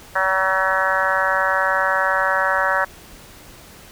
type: harmonic tone with a mistuned harmonic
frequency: 190 Hz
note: F#3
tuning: 46 cents sharp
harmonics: 3 / 4 / 5 / 6 / 7 / 8 / 9 / 10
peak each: -24 / -27 / -24 / -26 / -24 / -23 / -23 / -28 dBFS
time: 0.15-2.85 s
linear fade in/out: 10 ms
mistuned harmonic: 6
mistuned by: -24 cents
effects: pink hiss -43 dBFS RMS until 3.91 s